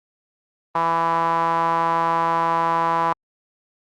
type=tone with band-pass filter; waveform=sawtooth; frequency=166.2 Hz; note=E3; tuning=15 cents sharp; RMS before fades=-20 dBFS; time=0.75-3.13 s; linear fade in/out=5 ms; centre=1000 Hz; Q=5.1; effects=Opus 32 kbps